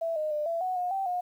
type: tone with pitch steps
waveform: sine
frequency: 662 / 615 / 600 / 670 / 740 / 719 / 776 / 718 Hz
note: E5 / D#5 / D5 / E5 / F#5 / F#5 / G5 / F5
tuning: +7 / -20 / +37 / +28 / 0 / -50 / -18 / +48 cents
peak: -27 dBFS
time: 0.01-1.21 s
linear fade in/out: 10 ms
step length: 150 ms
effects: 10-bit